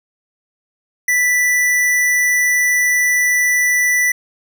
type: tone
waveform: square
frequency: 1975.5 Hz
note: B6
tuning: in tune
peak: -13 dBFS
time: 1.08-4.12 s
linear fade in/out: 5 ms
effects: none